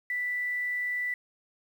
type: tone with quantisation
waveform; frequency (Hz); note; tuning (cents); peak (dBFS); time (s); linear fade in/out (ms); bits
sine; 1975.5; B6; 0; -28; 0.1-1.14; 2; 9
effects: none